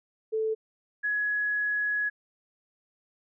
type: tone pair in turn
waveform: sine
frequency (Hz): 439.3 / 1680.8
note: A4 / G#6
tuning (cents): -3 / +20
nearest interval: octave + major seventh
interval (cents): 2323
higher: second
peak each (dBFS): -25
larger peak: neither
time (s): 0.32-0.55 / 1.03-2.1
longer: second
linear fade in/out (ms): 20
effects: none